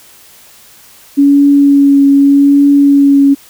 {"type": "tone with vibrato", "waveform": "sine", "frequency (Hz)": 281, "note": "C#4", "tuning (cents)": 24, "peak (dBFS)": -3, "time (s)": [1.17, 3.35], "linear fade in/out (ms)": 20, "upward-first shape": "triangle", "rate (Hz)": 0.83, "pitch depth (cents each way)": 18, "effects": ["white hiss -40 dBFS RMS until 3.49 s"]}